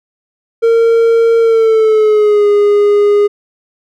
triangle tone with pitch glide, 459 to 411.3 Hz, A#4 to G#4, -27 to -17 cents, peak -4 dBFS, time 0.62-3.28 s, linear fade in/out 20 ms, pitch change -190 cents, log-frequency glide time 1.39-2.47 s, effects none

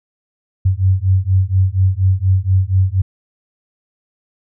sine beating tone pair, 92.5 / 96.7 Hz, F#2 / G2, 0 / -23 cents, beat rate 4.2 Hz, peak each -14 dBFS, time 0.65-3.02 s, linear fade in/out 10 ms, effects none

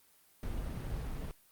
brown noise, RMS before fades -38 dBFS, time 0.43-1.31 s, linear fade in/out 0 ms, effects white hiss -65 dBFS RMS until 1.51 s + Opus 32 kbps

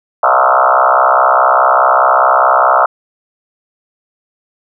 sine tone with frequency modulation, 989 Hz, B5, 2 cents sharp, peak -6 dBFS, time 0.23-2.86 s, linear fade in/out 5 ms, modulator 64.8 Hz, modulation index 6.1, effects none

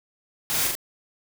white noise with echo, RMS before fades -26 dBFS, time 0.5-0.67 s, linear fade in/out 0 ms, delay 41 ms, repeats 2, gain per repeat -2 dB, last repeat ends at 0.752 s, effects none

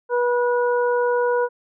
harmonic tone, 486.5 Hz, B4, 26 cents flat, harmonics 1 / 2 / 3, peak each -18 / -24 / -28 dBFS, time 0.09-1.49 s, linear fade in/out 50 ms, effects none

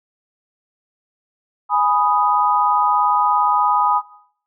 sine chord, G# minor, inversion none, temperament equal, 830.6 / 987.8 / 1244.5 Hz, G#5 / B5 / D#6, 0 / 0 / 0 cents, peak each -18 dBFS, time 1.69-4.02 s, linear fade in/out 50 ms, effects noise-tail reverb RT60 0.6 s tail -17 dB re dry

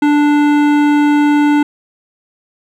sine tone with hard clipping, 293.7 Hz, D4, in tune, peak -10 dBFS, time 0.02-1.63 s, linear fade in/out 5 ms, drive 15 dB, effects none

